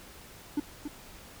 triangle tone with echo, 293.7 Hz, D4, in tune, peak -23 dBFS, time 0.57-0.6 s, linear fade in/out 5 ms, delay 280 ms, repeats 1, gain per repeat -8 dB, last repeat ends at 0.88 s, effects pink hiss -50 dBFS RMS until 1.4 s

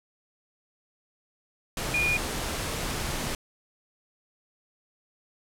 sine tone in noise, 2438 Hz, D#7, 36 cents flat, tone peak -23 dBFS, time 1.94-2.17 s, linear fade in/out 2 ms, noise pink, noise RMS -31 dBFS, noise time 1.77-3.35 s, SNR +5 dB, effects low-pass 12000 Hz 12 dB/octave

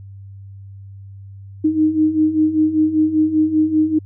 sine beating tone pair, 307.2 / 312.3 Hz, D#4 / D#4, -22 / +7 cents, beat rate 5.1 Hz, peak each -19 / -14 dBFS, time 1.64-3.99 s, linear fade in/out 10 ms, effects added 98 Hz sine -34 dBFS peak until 4.05 s

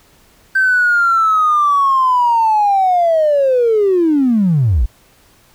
triangle linear sweep, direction down, 1559 to 45.41 Hz, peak -6 dBFS, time 0.55-4.86 s, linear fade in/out 10 ms, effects tanh soft clip ceiling -7 dBFS + pink hiss -50 dBFS RMS until 5.54 s

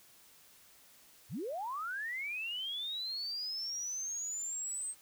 sine linear sweep, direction up, 73.42 to 8372 Hz, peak -36 dBFS, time 1.29-4.95 s, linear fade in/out 50 ms, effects white hiss -61 dBFS RMS until 5.01 s

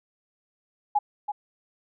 sine tone with echo, 830.6 Hz, G#5, in tune, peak -18 dBFS, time 0.95-0.99 s, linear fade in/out 10 ms, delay 330 ms, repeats 1, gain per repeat -8 dB, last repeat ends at 1.32 s, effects none

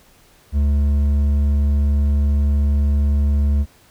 triangle tone with hard clipping, 71.9 Hz, D2, 36 cents flat, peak -15 dBFS, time 0.52-3.66 s, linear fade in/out 50 ms, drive 9 dB, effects pink hiss -52 dBFS RMS until 3.9 s

